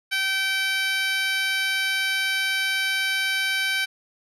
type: tone with high-pass filter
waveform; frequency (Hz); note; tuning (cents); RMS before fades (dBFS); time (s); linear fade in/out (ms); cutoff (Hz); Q
10% pulse; 772; G5; -27; -24; 0.11-3.86; 20; 1700; 2
effects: low-pass 12000 Hz 12 dB/octave